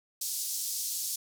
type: band-pass noise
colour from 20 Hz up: pink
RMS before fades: -34 dBFS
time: 0.21-1.16 s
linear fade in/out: 5 ms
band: 5000 to 16000 Hz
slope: 24 dB/octave
effects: none

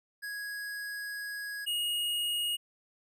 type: tone pair in turn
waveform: square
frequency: 1661.2 / 2873 Hz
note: G#6 / F7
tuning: 0 / +48 cents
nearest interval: major sixth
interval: 948 cents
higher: second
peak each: -37 / -30 dBFS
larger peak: second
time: 0.22-1.66 / 1.66-2.57 s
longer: first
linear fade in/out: 20 ms
effects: none

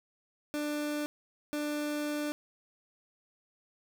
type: tone bursts at uneven times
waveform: 30% pulse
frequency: 296.4 Hz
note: D4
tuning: 16 cents sharp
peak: -29 dBFS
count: 2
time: 0.54-1.06 / 1.53-2.32 s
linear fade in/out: 0 ms
effects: none

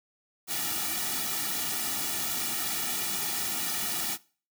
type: noise with comb filter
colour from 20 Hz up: white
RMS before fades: -31 dBFS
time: 0.47-4.18 s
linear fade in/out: 50 ms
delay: 1.9 ms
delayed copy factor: -0.95
effects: noise-tail reverb RT60 0.4 s tail -21 dB re dry

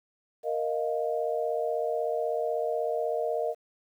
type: chord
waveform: sine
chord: Bb suspended fourth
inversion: none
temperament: equal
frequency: 466.2 / 622.3 / 698.5 Hz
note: Bb4 / Eb5 / F5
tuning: 0 / 0 / 0 cents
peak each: -30 / -30 / -33 dBFS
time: 0.43-3.55 s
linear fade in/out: 50 ms
effects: 10-bit

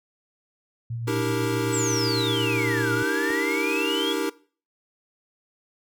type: tone with tremolo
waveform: sine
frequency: 116.54 Hz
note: A#2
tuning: in tune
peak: -27 dBFS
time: 0.9-3.03 s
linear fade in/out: 5 ms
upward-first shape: sine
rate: 8 Hz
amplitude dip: 30%
type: chord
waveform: square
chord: E half-diminished seventh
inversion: third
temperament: equal with one note detuned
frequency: 293.7 / 323.6 / 392 / 466.2 Hz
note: D4 / E4 / G4 / Bb4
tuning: 0 / -32 / 0 / 0 cents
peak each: -30 dBFS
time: 1.07-4.3 s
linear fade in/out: 10 ms
type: exponential two-way sweep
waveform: sine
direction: down then up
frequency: 8020 to 1396.9 to 3405 Hz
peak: -26 dBFS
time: 1.72-4.14 s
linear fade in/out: 20 ms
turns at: 2.93 s
type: clicks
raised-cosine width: 1 ms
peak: -29 / -23 dBFS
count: 2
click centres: 2.569 / 3.304 s
effects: noise-tail reverb RT60 0.4 s tail -20 dB re dry

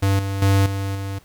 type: tone with level steps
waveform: square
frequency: 98 Hz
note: G2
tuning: in tune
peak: -16 / -23 / -14 / -23 / -26 dBFS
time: 0.02-1.19 s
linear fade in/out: 10 ms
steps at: 0.19 / 0.42 / 0.66 / 0.95 s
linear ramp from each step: 2 ms
effects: pink hiss -54 dBFS RMS until 1.24 s

